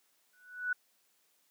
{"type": "tone with exponential growth", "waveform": "sine", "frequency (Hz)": 1480, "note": "F#6", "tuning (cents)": 0, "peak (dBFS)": -27, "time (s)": [0.33, 0.73], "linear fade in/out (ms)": 5, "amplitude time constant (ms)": 85, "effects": ["white hiss -72 dBFS RMS until 1.5 s", "high-pass 200 Hz 12 dB/octave"]}